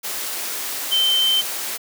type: tone in noise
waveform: sine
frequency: 3100 Hz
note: G7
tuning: 20 cents flat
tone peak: -15 dBFS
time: 0.91-1.42 s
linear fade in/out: 20 ms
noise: white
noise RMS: -27 dBFS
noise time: 0.03-1.78 s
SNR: +9 dB
effects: high-pass 300 Hz 12 dB/octave